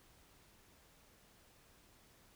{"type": "silence", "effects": ["pink hiss -66 dBFS RMS until 2.35 s"]}